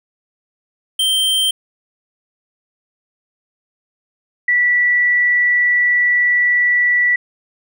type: tone pair in turn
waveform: square / sine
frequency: 3136 / 1956.8 Hz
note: G7 / B6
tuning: 0 / -16 cents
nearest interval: minor sixth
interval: 816 cents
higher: first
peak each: -14 / -11 dBFS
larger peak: second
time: 0.99-1.51 / 4.48-7.16 s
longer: second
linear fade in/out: 5 ms
effects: none